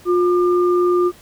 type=tone pair together; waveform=sine; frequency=355.8 / 1199.4 Hz; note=F4 / D6; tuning=+32 / +36 cents; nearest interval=octave + major sixth; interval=2104 cents; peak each=-13 / -22 dBFS; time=0.05-1.12 s; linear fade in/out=50 ms; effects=pink hiss -46 dBFS RMS until 1.21 s